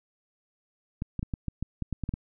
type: clicks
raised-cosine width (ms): 5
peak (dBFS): -18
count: 11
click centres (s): 1.021 / 1.193 / 1.229 / 1.338 / 1.483 / 1.626 / 1.823 / 1.927 / 2.037 / 2.091 / 2.139
effects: none